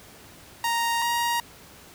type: tone pair in turn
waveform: sawtooth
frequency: 932.3 / 943.1 Hz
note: A#5 / A#5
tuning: 0 / +20 cents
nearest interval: unison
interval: 20 cents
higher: second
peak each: -19 dBFS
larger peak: neither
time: 0.64-1.02 / 1.02-1.4 s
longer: neither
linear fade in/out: 2 ms
effects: pink hiss -48 dBFS RMS until 1.94 s + high-pass 60 Hz 12 dB/octave